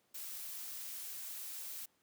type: noise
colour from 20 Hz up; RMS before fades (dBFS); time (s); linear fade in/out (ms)
blue; -45; 0.14-1.86; 10
effects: pink hiss -75 dBFS RMS until 2.02 s + high-pass 150 Hz 12 dB/octave